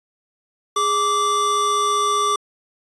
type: tone pair together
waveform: square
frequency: 414.1 / 1167 Hz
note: G#4 / D6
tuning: -5 / -11 cents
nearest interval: octave + tritone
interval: 1794 cents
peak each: -26 / -18 dBFS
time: 0.76-2.36 s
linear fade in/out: 5 ms
effects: resampled to 22050 Hz